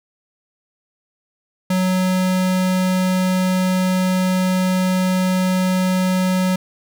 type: tone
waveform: square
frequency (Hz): 185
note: F#3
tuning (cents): 0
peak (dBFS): -16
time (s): 1.7-6.56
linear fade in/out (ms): 5
effects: none